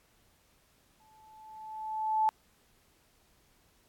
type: tone with exponential growth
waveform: sine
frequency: 870 Hz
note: A5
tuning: 20 cents flat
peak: -22 dBFS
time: 1-2.29 s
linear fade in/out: 0 ms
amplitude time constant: 280 ms
effects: pink hiss -67 dBFS RMS until 3.88 s + AAC 64 kbps